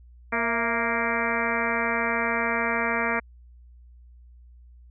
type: harmonic tone with a mistuned harmonic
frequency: 233.1 Hz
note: A#3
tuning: in tune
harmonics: 1 / 2 / 3 / 4 / 5 / 6 / 7 / 8 / 9 / 10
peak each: -32 / -32 / -32 / -32 / -32 / -32 / -32 / -32 / -32 / -32 dBFS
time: 0.32-3.2 s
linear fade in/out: 10 ms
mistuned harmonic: 3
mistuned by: -68 cents
effects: added 60 Hz sine -47 dBFS peak until 4.9 s